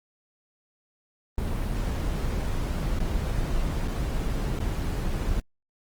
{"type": "noise with dropouts", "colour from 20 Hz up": "brown", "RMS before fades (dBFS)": -27, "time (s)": [1.38, 5.4], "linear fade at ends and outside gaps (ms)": 1, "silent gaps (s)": [[2.989, 3.002], [3.877, 3.882], [4.589, 4.602]], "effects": ["Opus 24 kbps"]}